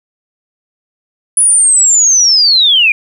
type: linear sweep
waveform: sine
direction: down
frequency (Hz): 10000 to 2349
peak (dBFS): -5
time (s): 1.37-2.92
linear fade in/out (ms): 2
effects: 7-bit